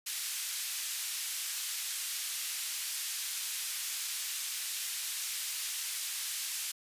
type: band-pass noise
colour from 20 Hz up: white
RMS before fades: -37 dBFS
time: 0.06-6.72 s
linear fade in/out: 10 ms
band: 2200 to 12000 Hz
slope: 12 dB/octave
effects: resampled to 32000 Hz